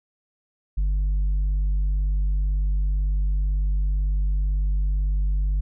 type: tone with tanh clipping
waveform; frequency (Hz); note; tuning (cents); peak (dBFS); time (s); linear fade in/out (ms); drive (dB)
sine; 49; G1; 0; -20; 0.77-5.61; 10; 3
effects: none